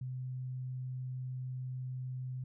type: tone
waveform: sine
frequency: 128.1 Hz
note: C3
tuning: 36 cents flat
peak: -37 dBFS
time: 0.01-2.44 s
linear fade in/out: 5 ms
effects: none